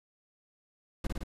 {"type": "noise with echo", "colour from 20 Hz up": "brown", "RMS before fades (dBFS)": -31, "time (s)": [1.04, 1.07], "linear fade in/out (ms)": 5, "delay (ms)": 55, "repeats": 3, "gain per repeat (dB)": -2, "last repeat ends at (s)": 1.235, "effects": ["resampled to 32000 Hz"]}